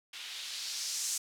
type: noise with low-pass filter sweep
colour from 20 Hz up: violet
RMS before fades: -38 dBFS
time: 0.13-1.18 s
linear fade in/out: 5 ms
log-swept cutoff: 2800 to 7200 Hz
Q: 1.8
effects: none